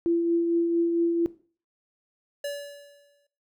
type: tone with tremolo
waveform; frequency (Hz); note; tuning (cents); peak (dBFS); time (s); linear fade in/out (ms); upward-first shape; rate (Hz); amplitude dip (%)
sine; 338.3; E4; +45; -19; 0.06-1.26; 0; triangle; 4.4; 40
type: tone with exponential decay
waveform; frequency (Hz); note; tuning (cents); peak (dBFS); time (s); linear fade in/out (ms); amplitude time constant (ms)
square; 573; D5; -43; -28; 2.44-3.27; 5; 180
effects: noise-tail reverb RT60 0.4 s tail -17 dB re dry